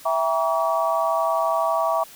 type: chord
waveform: sine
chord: E diminished seventh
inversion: none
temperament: just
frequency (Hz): 659.3 / 791.1 / 949.3 / 1139.2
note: E5 / G5 / Bb5 / Db6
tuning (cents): 0 / +16 / +31 / +47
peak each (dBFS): -22 / -28 / -26 / -24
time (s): 0.05-2.04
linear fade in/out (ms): 10
effects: white hiss -45 dBFS RMS until 2.15 s